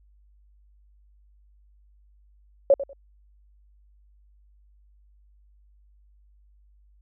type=tone with echo; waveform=sine; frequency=554.4 Hz; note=C#5; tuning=in tune; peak=-12 dBFS; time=2.7-2.74 s; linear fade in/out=2 ms; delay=96 ms; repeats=2; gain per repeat=-14 dB; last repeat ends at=2.932 s; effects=added 50 Hz sine -55 dBFS peak until 7.01 s